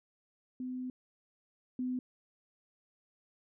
sine tone pair in turn, 253.9 / 252.7 Hz, B3 / B3, +48 / +40 cents, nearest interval unison, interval 8 cents, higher first, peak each -36 / -32 dBFS, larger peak second, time 0.6-0.9 / 1.79-1.99 s, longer first, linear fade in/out 2 ms, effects none

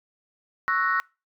sine chord, F# dominant seventh, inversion second, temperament equal, 1108.7 / 1318.5 / 1480 / 1864.7 Hz, C#6 / E6 / F#6 / A#6, 0 / 0 / 0 / 0 cents, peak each -26 dBFS, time 0.68-1 s, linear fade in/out 0 ms, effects noise-tail reverb RT60 0.3 s tail -26 dB re dry + tanh soft clip ceiling -12 dBFS

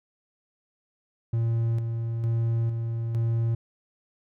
triangle tone with tremolo, 115.1 Hz, A#2, 22 cents flat, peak -20 dBFS, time 1.33-3.55 s, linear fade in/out 5 ms, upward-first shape square, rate 1.1 Hz, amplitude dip 40%, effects none

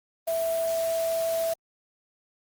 sine tone in noise, 659.3 Hz, E5, in tune, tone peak -24 dBFS, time 0.27-1.54 s, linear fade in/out 10 ms, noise white, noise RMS -38 dBFS, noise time 0.27-1.54 s, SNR +11 dB, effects Opus 32 kbps

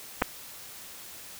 clicks, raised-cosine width 0.5 ms, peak -14 / -7 dBFS, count 2, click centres 0.218 / 0.222 s, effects white hiss -45 dBFS RMS until 1.39 s

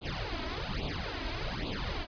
pink noise with flanger, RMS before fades -35 dBFS, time 0.01-2.07 s, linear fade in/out 50 ms, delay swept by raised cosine 0.27 to 3.17 ms, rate 1.2 Hz, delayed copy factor +1, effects resampled to 11025 Hz

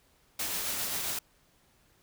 white noise with tremolo, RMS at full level -32 dBFS, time 0.39-1.19 s, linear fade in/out 5 ms, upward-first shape triangle, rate 7.5 Hz, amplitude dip 30%, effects pink hiss -66 dBFS RMS until 2.02 s

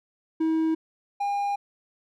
triangle tone pair in turn, 320.6 / 807.9 Hz, E4 / G#5, -48 / -48 cents, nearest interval octave + major third, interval 1600 cents, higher second, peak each -19 / -22 dBFS, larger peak first, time 0.4-0.75 / 1.2-1.56 s, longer second, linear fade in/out 10 ms, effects none

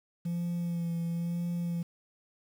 sine tone with vibrato, 170.9 Hz, F3, 37 cents flat, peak -27 dBFS, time 0.25-1.83 s, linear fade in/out 10 ms, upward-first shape sine, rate 1 Hz, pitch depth 24 cents each way, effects tanh soft clip ceiling -29 dBFS + 9-bit

